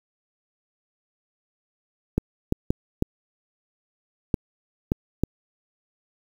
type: clicks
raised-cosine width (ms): 3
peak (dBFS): -7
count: 7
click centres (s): 2.18 / 2.524 / 2.705 / 3.024 / 4.342 / 4.919 / 5.236
effects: 7-bit